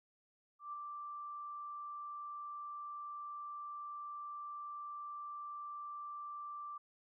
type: tone with ADSR envelope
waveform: sine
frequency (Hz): 1174.7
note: D6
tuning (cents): 0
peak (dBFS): -40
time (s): 0.59-6.78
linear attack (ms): 140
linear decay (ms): 12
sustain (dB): -3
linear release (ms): 7
effects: none